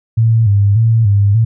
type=tone with vibrato; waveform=sine; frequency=107 Hz; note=A2; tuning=48 cents flat; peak=-7 dBFS; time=0.17-1.45 s; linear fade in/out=10 ms; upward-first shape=square; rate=1.7 Hz; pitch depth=100 cents each way; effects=none